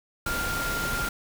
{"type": "tone in noise", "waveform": "sine", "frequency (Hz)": 1396.9, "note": "F6", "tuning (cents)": 0, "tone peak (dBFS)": -29, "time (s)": [0.26, 1.09], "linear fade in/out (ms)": 5, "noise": "pink", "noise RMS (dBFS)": -31, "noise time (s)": [0.26, 1.09], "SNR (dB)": -1, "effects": []}